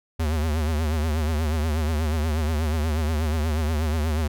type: tone with vibrato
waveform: square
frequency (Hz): 77.78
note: D#2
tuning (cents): 0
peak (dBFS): -22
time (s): 0.19-4.28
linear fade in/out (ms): 10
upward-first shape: triangle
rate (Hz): 8.3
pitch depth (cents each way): 120
effects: none